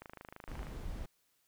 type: click train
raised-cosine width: 0.5 ms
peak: -32 dBFS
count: 18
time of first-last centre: 0.02-0.669 s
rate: 26.2 Hz
type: noise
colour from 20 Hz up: brown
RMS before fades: -42 dBFS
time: 0.48-1.06 s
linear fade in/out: 5 ms
effects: white hiss -75 dBFS RMS until 1.47 s